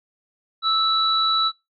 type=tone pair together; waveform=sine; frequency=1312 / 3932 Hz; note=E6 / B7; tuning=-9 / -8 cents; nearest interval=octave + perfect fifth; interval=1901 cents; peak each=-20 dBFS; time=0.62-1.52 s; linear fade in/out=50 ms; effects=noise-tail reverb RT60 0.2 s tail -22 dB re dry